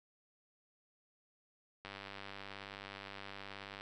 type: click train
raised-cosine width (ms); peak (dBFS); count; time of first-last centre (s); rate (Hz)
0.3; -30; 195; 1.85-3.81; 99
effects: none